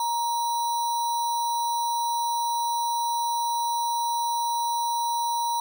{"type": "tone with sample-and-hold", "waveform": "sine", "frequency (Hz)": 939, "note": "A#5", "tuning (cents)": 12, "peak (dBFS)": -23, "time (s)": [0, 5.6], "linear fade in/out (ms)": 2, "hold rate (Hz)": 4900, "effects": []}